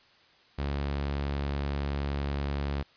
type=tone; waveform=sawtooth; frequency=70.6 Hz; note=C#2; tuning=32 cents sharp; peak=-25 dBFS; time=0.58-2.83 s; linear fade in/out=10 ms; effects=white hiss -60 dBFS RMS until 2.96 s + resampled to 11025 Hz